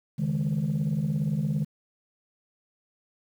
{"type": "chord", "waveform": "sine", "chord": "C# suspended second", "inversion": "none", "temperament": "just", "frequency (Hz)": [138.59, 155.92, 207.9], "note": ["C#3", "D#3", "G#3"], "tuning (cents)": [0, 4, 2], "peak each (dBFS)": [-29, -25, -28], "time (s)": [0.18, 1.65], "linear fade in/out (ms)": 20, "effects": ["tanh soft clip ceiling -20 dBFS", "9-bit"]}